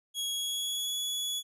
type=tone with pitch glide; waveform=sawtooth; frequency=3323 to 3391 Hz; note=G#7 to G#7; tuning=0 to +35 cents; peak=-28 dBFS; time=0.14-1.43 s; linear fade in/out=50 ms; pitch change=+35 cents; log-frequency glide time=0.33-0.97 s; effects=resampled to 32000 Hz